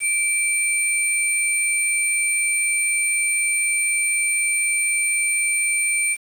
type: tone pair together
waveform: sine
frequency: 2336 / 8820 Hz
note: D7 / C#9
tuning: -10 / -10 cents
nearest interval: octave + major seventh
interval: 2300 cents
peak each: -19 dBFS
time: 0-6.17 s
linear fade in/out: 50 ms
effects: tanh soft clip ceiling -14 dBFS + 7-bit